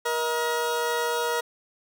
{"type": "tone pair together", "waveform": "20% pulse", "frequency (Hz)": [474.9, 633.9], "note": ["A#4", "D#5"], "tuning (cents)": [32, 32], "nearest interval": "perfect fourth", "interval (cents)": 500, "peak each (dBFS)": [-20, -27], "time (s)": [0.05, 1.41], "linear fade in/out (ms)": 10, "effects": []}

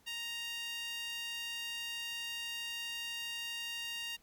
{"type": "tone with high-pass filter", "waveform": "sawtooth", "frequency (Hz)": 932.3, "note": "A#5", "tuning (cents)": 0, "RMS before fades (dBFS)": -41, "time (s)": [0.06, 4.17], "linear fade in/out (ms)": 20, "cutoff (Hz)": 2600, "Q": 2.9, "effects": ["pink hiss -68 dBFS RMS until 4.22 s"]}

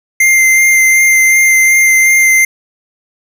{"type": "tone with vibrato", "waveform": "square", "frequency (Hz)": 2093, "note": "C7", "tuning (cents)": 0, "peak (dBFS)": -6, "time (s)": [0.2, 2.45], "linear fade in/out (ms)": 5, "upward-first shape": "sine", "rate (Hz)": 2.7, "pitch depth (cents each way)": 13, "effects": []}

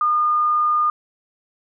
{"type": "tone", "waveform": "sine", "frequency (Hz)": 1217, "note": "D#6", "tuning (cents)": -39, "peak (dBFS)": -15, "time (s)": [0.01, 0.9], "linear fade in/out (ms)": 2, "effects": []}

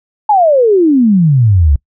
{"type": "exponential sweep", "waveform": "sine", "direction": "down", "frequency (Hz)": [874, 66.4], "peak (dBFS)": -5, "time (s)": [0.29, 1.76], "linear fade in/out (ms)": 5, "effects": ["noise-tail reverb RT60 0.1 s tail -25 dB re dry"]}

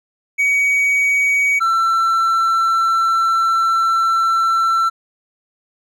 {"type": "tone pair in turn", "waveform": "triangle", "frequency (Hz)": [2258, 1342.6], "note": ["C#7", "E6"], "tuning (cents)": [31, 31], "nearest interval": "major sixth", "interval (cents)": 900, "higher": "first", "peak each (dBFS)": -11, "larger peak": "neither", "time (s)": [[0.38, 1.6], [1.6, 4.9]], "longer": "second", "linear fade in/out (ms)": 20, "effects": []}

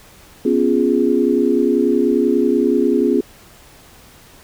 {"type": "chord", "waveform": "sine", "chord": "C# dominant seventh", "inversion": "third", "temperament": "equal", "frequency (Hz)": [246.9, 277.2, 349.2, 415.3], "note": ["B3", "C#4", "E#4", "G#4"], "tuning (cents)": [0, 0, 0, 0], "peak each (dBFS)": -18, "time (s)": [0.45, 3.21], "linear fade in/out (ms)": 5, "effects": ["pink hiss -45 dBFS RMS until 4.43 s"]}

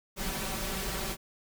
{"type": "noise with comb filter", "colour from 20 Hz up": "pink", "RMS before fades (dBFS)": -34, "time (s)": [0.16, 1.17], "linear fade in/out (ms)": 50, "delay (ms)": 5.2, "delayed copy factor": 0.9, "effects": []}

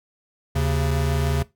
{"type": "tone pair together", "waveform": "square", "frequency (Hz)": [76.44, 136.2], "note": ["D#2", "C#3"], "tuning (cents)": [-30, -30], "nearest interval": "minor seventh", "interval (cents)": 1000, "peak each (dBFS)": -23, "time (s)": [0.55, 1.43], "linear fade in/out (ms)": 10, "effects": ["noise-tail reverb RT60 0.2 s tail -19 dB re dry"]}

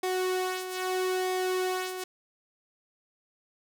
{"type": "tone with flanger", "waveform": "sawtooth", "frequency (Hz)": 370, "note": "F#4", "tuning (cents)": 0, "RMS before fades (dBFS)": -30, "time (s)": [0.03, 2.04], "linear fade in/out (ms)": 5, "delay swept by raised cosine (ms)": [0.7, 2.7], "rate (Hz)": 0.78, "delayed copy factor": -0.5, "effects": []}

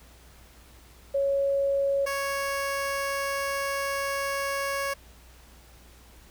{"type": "tone pair in turn", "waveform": ["sine", "15% pulse"], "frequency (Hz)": [554.4, 554.4], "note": ["C#5", "C#5"], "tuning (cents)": [0, 0], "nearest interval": "unison", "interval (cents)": 0, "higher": "neither", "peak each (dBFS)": [-22, -21], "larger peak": "second", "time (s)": [[1.14, 2.06], [2.06, 4.94]], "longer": "second", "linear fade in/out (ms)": 10, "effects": ["added 60 Hz sine -52 dBFS peak until 6.3 s", "pink hiss -55 dBFS RMS until 6.3 s"]}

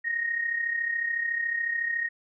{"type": "tone with amplitude modulation", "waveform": "sine", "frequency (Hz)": 1864.7, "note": "A#6", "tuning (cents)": 0, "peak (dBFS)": -23, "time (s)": [0.04, 2.09], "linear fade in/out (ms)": 20, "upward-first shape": "sine", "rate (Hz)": 33.9, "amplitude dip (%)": 60, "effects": []}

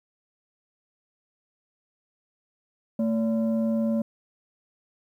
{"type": "tone pair together", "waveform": "sine", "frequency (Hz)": [223.9, 571.4], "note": ["A3", "D5"], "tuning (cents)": [30, -48], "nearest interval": "octave + major third", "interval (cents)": 1622, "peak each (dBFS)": [-21, -28], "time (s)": [2.99, 4.02], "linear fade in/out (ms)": 5, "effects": ["tanh soft clip ceiling -18 dBFS", "10-bit"]}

